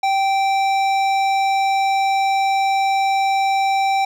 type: tone with hard clipping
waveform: sine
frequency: 780 Hz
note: G5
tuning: 9 cents flat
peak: -17 dBFS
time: 0.03-4.05 s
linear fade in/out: 5 ms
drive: 13 dB
effects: none